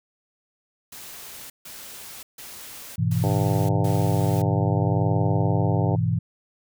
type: noise bursts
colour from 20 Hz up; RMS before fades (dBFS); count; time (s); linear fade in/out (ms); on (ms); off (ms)
white; -40; 5; 0.92-4.42; 5; 580; 150
type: chord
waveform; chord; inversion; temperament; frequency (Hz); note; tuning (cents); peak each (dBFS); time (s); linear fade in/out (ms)
sine; E major; first; just; 103.01 / 123.61 / 164.81; G#2 / B2 / E3; -14 / +2 / 0; -24; 2.98-6.19; 10
type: harmonic tone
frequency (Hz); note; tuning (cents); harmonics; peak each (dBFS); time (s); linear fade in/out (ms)
99.3; G2; +23; 3 / 4 / 5 / 6 / 7 / 8 / 9; -30 / -31 / -32 / -33 / -33 / -34 / -35; 3.23-5.96; 5
effects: none